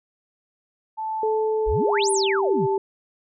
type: tone with tremolo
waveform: sine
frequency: 877 Hz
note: A5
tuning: 6 cents flat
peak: -24 dBFS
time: 0.97-2.78 s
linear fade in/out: 20 ms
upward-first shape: sine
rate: 1.2 Hz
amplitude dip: 55%
type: tone with pitch glide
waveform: sine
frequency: 434.7 to 391.8 Hz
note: A4 to G4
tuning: -21 to -1 cents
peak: -20 dBFS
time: 1.23-2.78 s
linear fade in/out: 2 ms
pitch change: -180 cents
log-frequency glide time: 1.65-2.14 s
type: exponential two-way sweep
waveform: sine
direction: up then down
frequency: 34.65 to 10548 to 116 Hz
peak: -23 dBFS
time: 1.66-2.67 s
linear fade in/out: 20 ms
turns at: 2.11 s
effects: none

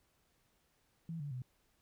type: tone with pitch steps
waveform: sine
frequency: 164.81 / 144.31 / 126.35 Hz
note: E3 / D3 / B2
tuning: 0 / -30 / +40 cents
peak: -39 dBFS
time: 1.09-1.42 s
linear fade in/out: 2 ms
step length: 110 ms
effects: pink hiss -75 dBFS RMS until 1.81 s

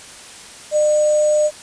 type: tone with sample-and-hold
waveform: sine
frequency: 604 Hz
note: D5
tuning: 48 cents sharp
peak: -12 dBFS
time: 0.71-1.51 s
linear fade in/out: 50 ms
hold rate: 7350 Hz
effects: white hiss -38 dBFS RMS until 1.62 s + resampled to 22050 Hz

